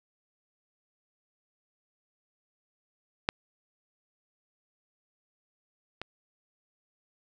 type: clicks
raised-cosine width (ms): 0.3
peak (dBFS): -8 / -20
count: 2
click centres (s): 3.289 / 6.016
effects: none